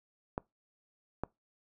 clicks, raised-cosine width 1 ms, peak -19 dBFS, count 2, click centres 0.379 / 1.236 s, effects noise-tail reverb RT60 0.2 s tail -24 dB re dry

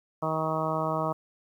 harmonic tone, 158.3 Hz, D#3, 30 cents sharp, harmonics 1 / 2 / 3 / 4 / 5 / 6 / 7 / 8, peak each -33 / -36 / -36 / -31 / -36 / -35 / -33 / -36 dBFS, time 0.22-1.13 s, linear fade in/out 10 ms, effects 10-bit

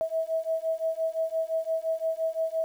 sine beating tone pair, 645 / 650.8 Hz, E5 / E5, -38 / -22 cents, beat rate 5.8 Hz, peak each -29 dBFS, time 0.01-2.64 s, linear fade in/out 0 ms, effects 9-bit

